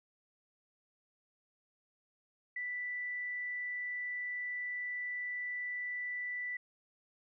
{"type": "tone", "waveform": "sine", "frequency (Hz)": 1975.5, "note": "B6", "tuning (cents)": 0, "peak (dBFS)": -36, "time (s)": [2.56, 6.57], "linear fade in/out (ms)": 5, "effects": []}